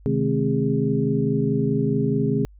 sine tone cluster, 130.1 / 154.8 / 214.2 / 265.6 / 409.5 Hz, C3 / D#3 / A3 / C4 / G#4, -9 / -9 / -46 / +26 / -24 cents, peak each -25 dBFS, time 0.06-2.45 s, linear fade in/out 0 ms, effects added 50 Hz sine -45 dBFS peak until 2.59 s

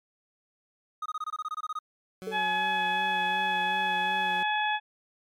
triangle tone bursts, 1248 Hz, D#6, 5 cents sharp, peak -28 dBFS, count 13, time 1.02-1.79 s, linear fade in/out 5 ms, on 38 ms, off 23 ms
20% pulse tone with vibrato, 185.4 Hz, F#3, 4 cents sharp, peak -34 dBFS, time 2.22-4.43 s, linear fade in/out 0 ms, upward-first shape sine, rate 2.7 Hz, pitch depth 38 cents each way
sine tone with exponential decay, 440 Hz, A4, in tune, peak -28 dBFS, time 2.27-2.5 s, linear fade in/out 2 ms, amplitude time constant 50 ms
harmonic tone, 848 Hz, G#5, 36 cents sharp, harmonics 1 / 2 / 3 / 4, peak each -27 / -30 / -34 / -35 dBFS, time 2.31-4.8 s, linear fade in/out 50 ms
effects MP3 96 kbps

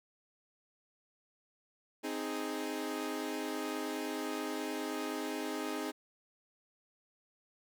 sawtooth chord, Ab major, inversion first, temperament equal, 261.6 / 311.1 / 415.3 Hz, C4 / Eb4 / Ab4, 0 / 0 / 0 cents, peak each -37 / -35 / -37 dBFS, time 2.03-5.92 s, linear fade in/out 20 ms, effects none

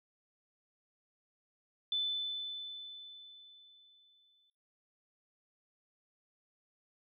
sine tone with exponential decay, 3511 Hz, A7, 4 cents flat, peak -30 dBFS, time 1.92-4.5 s, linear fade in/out 2 ms, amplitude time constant 560 ms, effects noise-tail reverb RT60 0.6 s tail -25 dB re dry

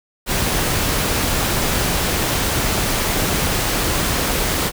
pink noise with amplitude modulation, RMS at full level -18 dBFS, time 0.26-4.72 s, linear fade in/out 50 ms, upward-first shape sine, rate 274 Hz, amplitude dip 25%, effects none

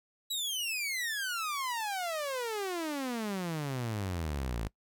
sawtooth exponential sweep, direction down, 3951 to 51.91 Hz, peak -29 dBFS, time 0.3-4.68 s, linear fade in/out 10 ms, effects noise-tail reverb RT60 0.1 s tail -21 dB re dry

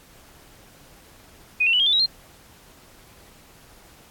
sine tone with pitch steps, 2489 / 2714 / 2960 / 3228 / 3520 / 3839 / 4186 Hz, D#7 / E7 / F#7 / G#7 / A7 / B7 / C8, 0 / +50 / 0 / -50 / 0 / -50 / 0 cents, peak -16 dBFS, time 1.6-2.062 s, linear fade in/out 10 ms, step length 66 ms, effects pink hiss -51 dBFS RMS until 4.1 s + AAC 64 kbps

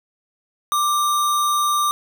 sine tone with sample-and-hold, 1180 Hz, D6, 8 cents sharp, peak -16 dBFS, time 0.72-1.91 s, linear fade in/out 0 ms, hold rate 4900 Hz, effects none

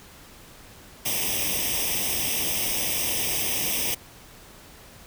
white noise with comb filter, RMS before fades -26 dBFS, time 1.05-3.95 s, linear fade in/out 10 ms, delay 0.35 ms, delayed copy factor +1, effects pink hiss -48 dBFS RMS until 5.06 s

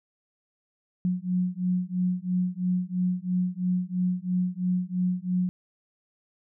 sine beating tone pair, 179.8 / 182.8 Hz, F#3 / F#3, -49 / -21 cents, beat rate 3 Hz, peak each -27 dBFS, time 1.05-5.49 s, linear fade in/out 0 ms, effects none

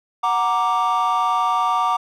triangle chord, Gb augmented, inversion none, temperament equal, 740 / 932.3 / 1174.7 Hz, Gb5 / Bb5 / D6, 0 / 0 / 0 cents, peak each -20 / -19 / -17 dBFS, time 0.23-1.97 s, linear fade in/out 10 ms, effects tanh soft clip ceiling -9 dBFS

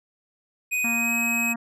square tone with pitch glide, 2496 to 2544 Hz, D#7 to D#7, +5 to +38 cents, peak -23 dBFS, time 0.71-1.54 s, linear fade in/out 20 ms, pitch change +33 cents, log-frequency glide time 0.93-1.13 s
harmonic tone, 233.1 Hz, A#3, in tune, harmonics 1 / 3 / 4 / 5 / 6 / 7 / 8, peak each -28 / -38 / -40 / -42 / -44 / -45 / -46 dBFS, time 0.84-1.56 s, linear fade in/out 5 ms
effects resampled to 32000 Hz

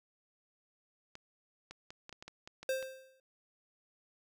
clicks, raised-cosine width 0.2 ms, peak -30 dBFS, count 10, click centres 1.154 / 1.71 / 1.905 / 2.094 / 2.127 / 2.225 / 2.28 / 2.475 / 2.63 / 2.827 s
square tone with exponential decay, 526 Hz, C5, 9 cents sharp, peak -30 dBFS, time 2.69-3.2 s, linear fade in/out 2 ms, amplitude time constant 110 ms
effects none

